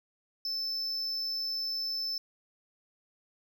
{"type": "tone", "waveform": "triangle", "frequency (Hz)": 5274, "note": "E8", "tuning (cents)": 0, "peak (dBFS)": -30, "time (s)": [0.45, 2.18], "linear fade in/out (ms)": 2, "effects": []}